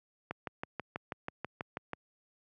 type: click train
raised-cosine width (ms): 0.5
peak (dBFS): -21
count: 11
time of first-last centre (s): 0.31-1.933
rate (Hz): 6.16
effects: high-pass 100 Hz 12 dB/octave